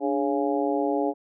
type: harmonic tone with a mistuned harmonic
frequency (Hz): 138.59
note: C#3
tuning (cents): 0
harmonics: 2 / 3 / 4 / 5 / 6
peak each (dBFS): -26 / -28 / -29 / -30 / -31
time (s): 0-1.14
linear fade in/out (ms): 50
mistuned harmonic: 2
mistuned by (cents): +91
effects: none